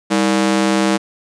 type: ring-modulated tone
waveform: sawtooth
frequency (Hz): 260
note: C4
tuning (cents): -11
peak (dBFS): -6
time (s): 0.1-0.98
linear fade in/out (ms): 20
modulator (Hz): 59.9
effects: resampled to 22050 Hz